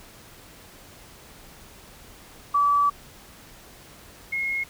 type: tone pair in turn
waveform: sine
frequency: 1151 / 2159 Hz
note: D6 / C#7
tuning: -35 / -46 cents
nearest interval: major seventh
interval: 1089 cents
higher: second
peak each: -17 / -24 dBFS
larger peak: first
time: 2.54-2.9 / 4.32-4.64 s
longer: first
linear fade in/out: 10 ms
effects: pink hiss -48 dBFS RMS until 4.69 s